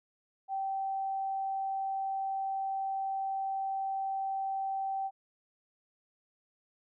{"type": "tone", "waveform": "sine", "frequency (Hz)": 776, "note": "G5", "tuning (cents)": -18, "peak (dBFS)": -31, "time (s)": [0.48, 5.11], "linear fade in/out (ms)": 50, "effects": []}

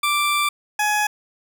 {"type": "tone pair in turn", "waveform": "20% pulse", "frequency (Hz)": [1174.7, 840.4], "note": ["D6", "G#5"], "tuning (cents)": [0, 20], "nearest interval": "tritone", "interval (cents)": 580, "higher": "first", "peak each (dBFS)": -13, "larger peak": "neither", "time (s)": [[0.03, 0.49], [0.79, 1.07]], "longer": "first", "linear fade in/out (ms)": 5, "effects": []}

